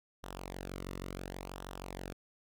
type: tone with flanger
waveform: sawtooth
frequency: 46.25 Hz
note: F#1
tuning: in tune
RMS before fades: -44 dBFS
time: 0.23-2.13 s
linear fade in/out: 10 ms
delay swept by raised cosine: 0.43 to 1.27 ms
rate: 0.7 Hz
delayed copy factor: -0.7
effects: none